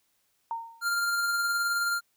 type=tone with exponential decay; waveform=sine; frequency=918 Hz; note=A#5; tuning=27 cents flat; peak=-27 dBFS; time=0.51-0.93 s; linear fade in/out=1 ms; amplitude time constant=91 ms
type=tone with tremolo; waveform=square; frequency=1396 Hz; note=F6; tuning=1 cent flat; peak=-25 dBFS; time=0.81-2.01 s; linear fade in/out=50 ms; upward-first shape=sine; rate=19 Hz; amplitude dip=25%
effects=white hiss -72 dBFS RMS until 2.16 s